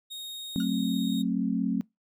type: tone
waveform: 40% pulse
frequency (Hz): 3729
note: A#7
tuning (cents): 0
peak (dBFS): -35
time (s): 0.1-1.23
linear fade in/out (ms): 20
type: chord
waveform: sine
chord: F# diminished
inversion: none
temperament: just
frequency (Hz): 185 / 222 / 266.4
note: F#3 / A3 / C4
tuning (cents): 0 / +16 / +31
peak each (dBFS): -29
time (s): 0.56-1.81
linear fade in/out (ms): 0
type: tone with exponential decay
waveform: 40% pulse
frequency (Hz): 1438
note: F#6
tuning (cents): -50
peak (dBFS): -37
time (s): 0.6-0.69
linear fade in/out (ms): 2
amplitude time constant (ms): 19
effects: noise-tail reverb RT60 0.2 s tail -26 dB re dry